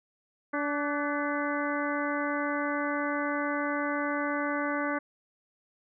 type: harmonic tone with a mistuned harmonic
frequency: 289.5 Hz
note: D4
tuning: 25 cents flat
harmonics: 1 / 2 / 3 / 4 / 5 / 6 / 7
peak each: -32 / -34 / -38 / -35 / -35 / -40 / -39 dBFS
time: 0.53-4.99 s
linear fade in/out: 10 ms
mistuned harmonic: 5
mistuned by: +56 cents
effects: none